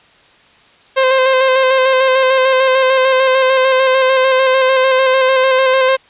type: tone with vibrato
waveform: sawtooth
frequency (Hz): 523.3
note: C5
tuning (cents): 0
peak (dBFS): -5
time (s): 0.96-5.97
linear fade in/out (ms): 20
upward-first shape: square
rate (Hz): 6.7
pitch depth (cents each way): 23
effects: white hiss -47 dBFS RMS until 6.09 s + resampled to 8000 Hz